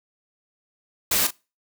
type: noise with echo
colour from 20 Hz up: white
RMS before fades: -21 dBFS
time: 1.11-1.27 s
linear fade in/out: 5 ms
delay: 38 ms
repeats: 1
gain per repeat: -11 dB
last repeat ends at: 1.308 s
effects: noise-tail reverb RT60 0.3 s tail -24 dB re dry